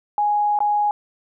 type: tone with dropouts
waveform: sine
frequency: 830.6 Hz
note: G#5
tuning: in tune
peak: -16 dBFS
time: 0.18-0.91 s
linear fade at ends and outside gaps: 1 ms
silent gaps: 0.589-0.604 s
effects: none